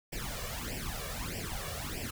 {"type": "noise with flanger", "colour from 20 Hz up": "pink", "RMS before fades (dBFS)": -38, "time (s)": [0.12, 2.11], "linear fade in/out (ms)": 10, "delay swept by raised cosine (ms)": [0.38, 1.78], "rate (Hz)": 1.6, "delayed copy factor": 0.85, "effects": []}